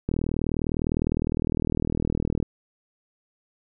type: click train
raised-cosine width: 3 ms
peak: -12 dBFS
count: 94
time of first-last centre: 0.09-2.427 s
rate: 39.8 Hz
effects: none